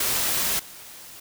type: noise with level steps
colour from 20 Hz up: white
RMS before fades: -24 / -43 dBFS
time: 0-1.2 s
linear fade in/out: 5 ms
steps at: 0.59 s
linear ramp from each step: 5 ms
effects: none

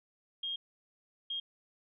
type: tone bursts at uneven times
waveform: sine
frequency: 3236 Hz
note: G#7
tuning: 46 cents flat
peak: -34 dBFS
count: 2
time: 0.43-0.56 / 1.3-1.4 s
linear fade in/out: 5 ms
effects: none

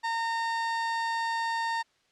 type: tone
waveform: 30% pulse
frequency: 916 Hz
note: A#5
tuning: 31 cents flat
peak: -25 dBFS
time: 0.03-1.83 s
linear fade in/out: 20 ms
effects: white hiss -68 dBFS RMS until 2.11 s + low-pass 5000 Hz 12 dB/octave

